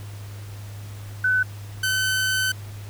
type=tone pair in turn; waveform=sine / sawtooth; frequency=1507 / 1522.8 Hz; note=F#6 / F#6; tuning=+31 / +49 cents; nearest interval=unison; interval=18 cents; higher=second; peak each=-17 dBFS; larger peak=neither; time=1.24-1.43 / 1.83-2.52 s; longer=second; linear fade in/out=5 ms; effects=added 102 Hz sine -34 dBFS peak until 2.89 s + pink hiss -46 dBFS RMS until 2.89 s